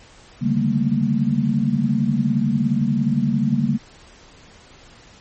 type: tone cluster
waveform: sine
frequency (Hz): 139.4 / 150.6 / 193.9 / 213.4 / 230.7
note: C#3 / D3 / G3 / G#3 / A#3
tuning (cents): +10 / +44 / -19 / +47 / -18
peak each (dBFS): -23 / -26 / -23 / -24 / -20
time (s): 0.41-3.78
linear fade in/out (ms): 20
effects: pink hiss -47 dBFS RMS until 5.2 s + MP3 32 kbps